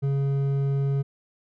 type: tone with hard clipping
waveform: triangle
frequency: 138.59 Hz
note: C#3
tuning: in tune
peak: -23 dBFS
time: 0.02-1.03 s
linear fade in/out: 20 ms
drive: 10 dB
effects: none